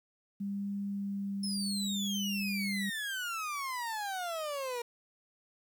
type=tone with vibrato; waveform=sine; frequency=199.4 Hz; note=G3; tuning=30 cents sharp; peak=-33 dBFS; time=0.4-2.9 s; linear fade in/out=10 ms; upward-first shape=triangle; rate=0.75 Hz; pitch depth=10 cents each way
type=exponential sweep; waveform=30% pulse; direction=down; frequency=5274 to 468.8 Hz; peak=-32 dBFS; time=1.43-4.82 s; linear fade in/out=5 ms
effects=11-bit